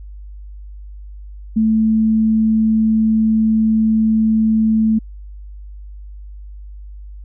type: tone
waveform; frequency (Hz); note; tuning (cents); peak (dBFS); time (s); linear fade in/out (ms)
sine; 220; A3; 0; -11; 1.56-4.99; 10
effects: added 50 Hz sine -31 dBFS peak until 7.24 s